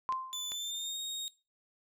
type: tone with exponential decay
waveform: sine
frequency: 1043 Hz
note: C6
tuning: 6 cents flat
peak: -28 dBFS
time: 0.09-0.55 s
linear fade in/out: 0 ms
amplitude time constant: 100 ms
type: clicks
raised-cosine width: 0.2 ms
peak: -26 dBFS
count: 2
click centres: 0.124 / 0.519 s
type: tone with pitch glide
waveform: 30% pulse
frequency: 3500 to 3730 Hz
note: A7 to A#7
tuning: -10 to 0 cents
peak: -33 dBFS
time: 0.33-1.28 s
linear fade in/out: 0 ms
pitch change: +110 cents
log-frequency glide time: 0.52-0.99 s
effects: noise-tail reverb RT60 0.3 s tail -21 dB re dry